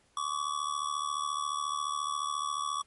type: tone with amplitude modulation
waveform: square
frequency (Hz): 1137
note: C#6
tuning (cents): +44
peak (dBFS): -28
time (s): 0.17-2.82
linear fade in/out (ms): 2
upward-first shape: sine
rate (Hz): 74.3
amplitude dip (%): 80
effects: pink hiss -67 dBFS RMS until 2.86 s + MP3 48 kbps